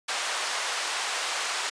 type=band-pass noise; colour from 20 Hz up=pink; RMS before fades=-30 dBFS; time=0.08-1.7 s; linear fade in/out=10 ms; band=830 to 8200 Hz; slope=12 dB/octave; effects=high-pass 400 Hz 12 dB/octave + resampled to 22050 Hz